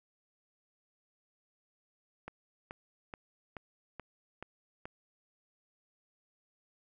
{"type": "click train", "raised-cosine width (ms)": 0.5, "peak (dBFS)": -27, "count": 7, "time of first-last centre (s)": [2.28, 4.855], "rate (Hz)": 2.33, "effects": []}